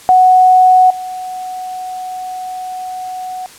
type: tone with level steps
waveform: sine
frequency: 740 Hz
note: F#5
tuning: in tune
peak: -4 / -21 dBFS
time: 0.09-3.46 s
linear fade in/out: 0 ms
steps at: 0.9 s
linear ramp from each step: 5 ms
effects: white hiss -38 dBFS RMS until 3.58 s + low-pass 11000 Hz 12 dB/octave